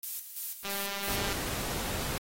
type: noise with tremolo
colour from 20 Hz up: violet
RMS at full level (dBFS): -35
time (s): 0.03-1.16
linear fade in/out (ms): 2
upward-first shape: square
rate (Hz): 3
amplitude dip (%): 60
type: click train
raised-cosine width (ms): 0.2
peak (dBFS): -19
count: 136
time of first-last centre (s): 0.65-1.328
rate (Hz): 199
type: noise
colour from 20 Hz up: pink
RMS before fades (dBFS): -35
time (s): 1.08-2.18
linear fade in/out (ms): 2
effects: AAC 48 kbps